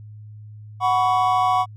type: chord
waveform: triangle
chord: F# suspended fourth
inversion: none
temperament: equal with one note detuned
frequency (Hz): 740 / 987.8 / 1121.6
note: F#5 / B5 / C#6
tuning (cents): 0 / 0 / +20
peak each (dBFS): -17 / -21 / -19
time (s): 0.8-1.66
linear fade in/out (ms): 50
effects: added 106 Hz sine -37 dBFS peak until 1.76 s